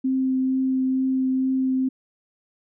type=tone with vibrato; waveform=sine; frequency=261.6 Hz; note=C4; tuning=in tune; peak=-19 dBFS; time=0.04-1.89 s; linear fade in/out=10 ms; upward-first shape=triangle; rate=2.2 Hz; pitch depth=10 cents each way; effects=none